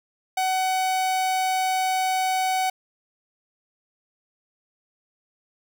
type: tone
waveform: 45% pulse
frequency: 750 Hz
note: F#5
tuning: 23 cents sharp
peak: -21 dBFS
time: 0.37-2.7 s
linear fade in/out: 5 ms
effects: none

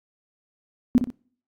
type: tone with echo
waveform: sine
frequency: 246.9 Hz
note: B3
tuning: in tune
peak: -12 dBFS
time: 0.95-0.98 s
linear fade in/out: 0 ms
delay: 61 ms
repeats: 2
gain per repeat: -8 dB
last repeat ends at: 1.102 s
effects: noise-tail reverb RT60 0.5 s tail -25 dB re dry + AAC 64 kbps

